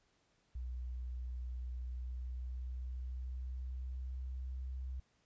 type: tone with pitch glide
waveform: sine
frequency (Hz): 61.74 to 64.4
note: B1 to C2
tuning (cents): 0 to -27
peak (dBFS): -39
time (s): 0.55-5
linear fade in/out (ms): 5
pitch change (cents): +73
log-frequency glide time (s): 1.74-4.56
effects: pink hiss -75 dBFS RMS until 5.25 s + resampled to 16000 Hz